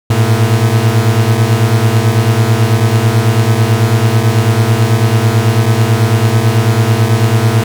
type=beating tone pair; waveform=40% pulse; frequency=107.8 / 116.9 Hz; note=A2 / A#2; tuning=-35 / +5 cents; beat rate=9.1 Hz; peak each=-10 dBFS; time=0.1-7.64 s; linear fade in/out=5 ms; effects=none